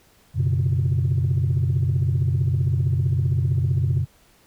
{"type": "chord", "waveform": "sine", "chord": "F# suspended fourth", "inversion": "none", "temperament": "just", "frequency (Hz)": [92.5, 123.33, 138.75], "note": ["F#2", "B2", "C#3"], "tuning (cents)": [0, -2, 2], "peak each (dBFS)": -21, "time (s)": [0.34, 4.06], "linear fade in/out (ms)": 50, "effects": ["tanh soft clip ceiling -13 dBFS", "pink hiss -57 dBFS RMS until 4.46 s"]}